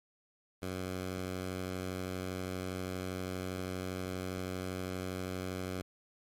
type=tone; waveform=10% pulse; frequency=92.5 Hz; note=F#2; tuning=in tune; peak=-28 dBFS; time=0.62-5.82 s; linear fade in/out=5 ms; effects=MP3 64 kbps